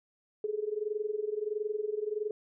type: tone with amplitude modulation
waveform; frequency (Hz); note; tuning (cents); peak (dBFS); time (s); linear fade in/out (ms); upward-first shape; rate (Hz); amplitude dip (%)
sine; 423.3; G#4; +33; -27; 0.44-2.31; 2; sine; 21.5; 85
effects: none

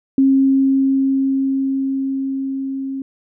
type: tone with level ramp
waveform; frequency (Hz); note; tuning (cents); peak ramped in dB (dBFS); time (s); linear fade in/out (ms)
sine; 269.4; C#4; -49; -9 to -22; 0.18-3.02; 2
effects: none

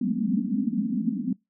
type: band-pass noise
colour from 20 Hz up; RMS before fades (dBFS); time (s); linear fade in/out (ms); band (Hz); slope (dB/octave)
white; -26; 0.01-1.33; 5; 180 to 270; 96
effects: noise-tail reverb RT60 0.2 s tail -25 dB re dry

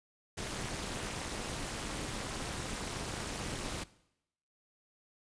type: noise with amplitude modulation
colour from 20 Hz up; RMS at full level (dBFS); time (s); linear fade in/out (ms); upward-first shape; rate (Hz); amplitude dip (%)
pink; -35; 0.37-3.84; 10; sine; 252; 95
effects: noise-tail reverb RT60 0.8 s tail -19 dB re dry + resampled to 22050 Hz

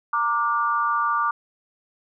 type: tone with amplitude modulation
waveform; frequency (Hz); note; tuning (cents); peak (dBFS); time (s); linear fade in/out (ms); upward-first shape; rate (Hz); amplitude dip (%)
sine; 1177; D6; +3; -15; 0.13-1.31; 5; sine; 254; 95
effects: none

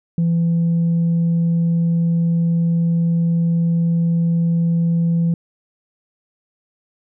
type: tone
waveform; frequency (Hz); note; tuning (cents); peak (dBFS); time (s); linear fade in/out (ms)
sine; 168.1; E3; +34; -12; 0.18-5.34; 2
effects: tanh soft clip ceiling -12 dBFS

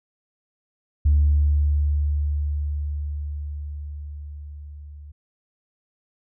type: tone with level ramp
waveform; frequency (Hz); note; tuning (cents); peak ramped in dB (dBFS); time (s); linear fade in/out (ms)
sine; 73.42; D2; 0; -12 to -38; 1.05-5.12; 10
effects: tanh soft clip ceiling -10 dBFS

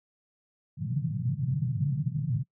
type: band-pass noise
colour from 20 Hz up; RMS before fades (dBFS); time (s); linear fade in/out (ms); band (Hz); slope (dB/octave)
pink; -29; 0.77-2.44; 50; 120 to 160; 48
effects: noise-tail reverb RT60 0.1 s tail -23 dB re dry

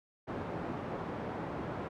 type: band-pass noise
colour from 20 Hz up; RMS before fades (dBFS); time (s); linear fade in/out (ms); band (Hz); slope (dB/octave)
pink; -39; 0.27-1.89; 20; 130 to 1100; 12
effects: none

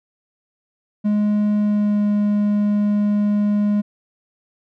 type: tone with pitch glide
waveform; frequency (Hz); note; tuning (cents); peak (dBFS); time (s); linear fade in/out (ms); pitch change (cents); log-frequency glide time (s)
triangle; 208.7 to 206.9; G#3 to G#3; +9 to -6; -13; 1.04-3.82; 20; -15; 1.57-2.04
effects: none

